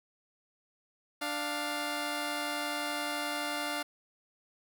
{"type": "tone pair together", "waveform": "10% pulse", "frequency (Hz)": [294.8, 701.2], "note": ["D4", "F5"], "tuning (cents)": [7, 7], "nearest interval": "octave + minor third", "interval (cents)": 1500, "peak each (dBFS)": -27, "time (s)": [1.21, 3.83], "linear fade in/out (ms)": 10, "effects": []}